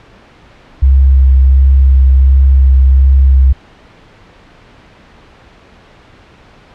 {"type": "tone with vibrato", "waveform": "sine", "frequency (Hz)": 66.5, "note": "C2", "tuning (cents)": 29, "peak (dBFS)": -3, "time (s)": [0.82, 3.53], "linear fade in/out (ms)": 10, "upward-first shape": "sine", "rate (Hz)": 1.4, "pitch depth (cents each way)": 17, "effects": ["pink hiss -41 dBFS RMS until 6.74 s", "low-pass 3000 Hz 12 dB/octave"]}